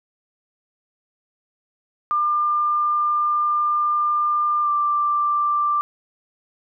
sine tone with pitch glide, 1198 to 1179.5 Hz, D6 to D6, +34 to +7 cents, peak -17 dBFS, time 2.11-5.81 s, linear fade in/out 0 ms, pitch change -27 cents, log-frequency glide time 4.62-4.69 s, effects none

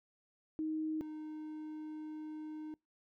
sine / triangle tone pair in turn, 312.9 / 308.4 Hz, D#4 / D#4, +10 / -15 cents, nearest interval unison, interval 25 cents, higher first, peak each -34 / -40 dBFS, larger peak first, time 0.59-1.01 / 1.01-2.74 s, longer second, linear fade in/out 0 ms, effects noise-tail reverb RT60 0.2 s tail -26 dB re dry

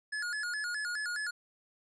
square tone with vibrato, 1568 Hz, G6, in tune, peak -34 dBFS, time 0.12-1.31 s, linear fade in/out 10 ms, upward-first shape square, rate 4.8 Hz, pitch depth 150 cents each way, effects resampled to 22050 Hz + 12-bit

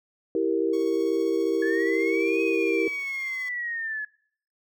sine chord, E diminished, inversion none, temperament equal, 329.6 / 392 / 466.2 Hz, E4 / G4 / Bb4, 0 / 0 / 0 cents, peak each -26 dBFS, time 0.35-2.88 s, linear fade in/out 2 ms
10% pulse tone with tremolo, 1108.7 Hz, C#6, in tune, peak -35 dBFS, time 0.73-3.49 s, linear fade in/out 5 ms, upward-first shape sine, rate 15 Hz, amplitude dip 30%
sine linear two-way sweep, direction up then down, 1698 to 2529 to 1698 Hz, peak -28 dBFS, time 1.62-4.05 s, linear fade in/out 5 ms, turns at 2.42 s
effects noise-tail reverb RT60 0.6 s tail -23 dB re dry

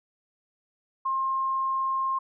sine tone, 1064 Hz, C6, 29 cents sharp, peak -24 dBFS, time 1.05-2.19 s, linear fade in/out 10 ms, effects none

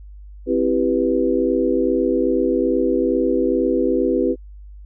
sine chord, C major seventh, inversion none, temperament equal, 261.6 / 329.6 / 392 / 493.9 Hz, C4 / E4 / G4 / B4, 0 / 0 / 0 / 0 cents, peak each -21 dBFS, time 0.46-4.36 s, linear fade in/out 50 ms, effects added 50 Hz sine -36 dBFS peak until 4.85 s

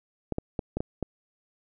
clicks, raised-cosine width 2 ms, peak -15 dBFS, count 6, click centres 0.323 / 0.384 / 0.592 / 0.77 / 0.805 / 1.027 s, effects none

